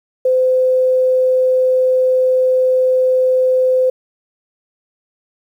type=tone; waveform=sine; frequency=513 Hz; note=C5; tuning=34 cents flat; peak=-10 dBFS; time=0.25-3.9 s; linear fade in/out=5 ms; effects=8-bit